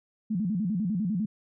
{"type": "tone with vibrato", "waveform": "sine", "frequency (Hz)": 194.8, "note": "G3", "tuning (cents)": -11, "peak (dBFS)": -25, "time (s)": [0.3, 1.26], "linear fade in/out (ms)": 10, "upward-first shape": "square", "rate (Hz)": 10, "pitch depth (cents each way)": 190, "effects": []}